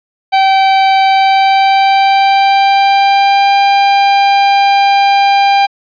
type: tone with pitch glide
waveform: 45% pulse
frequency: 773 to 796.1 Hz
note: G5 to G5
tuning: -24 to +27 cents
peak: -6 dBFS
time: 0.32-5.67 s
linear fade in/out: 20 ms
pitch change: +51 cents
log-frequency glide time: 1.05-3.54 s
effects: resampled to 11025 Hz + 8-bit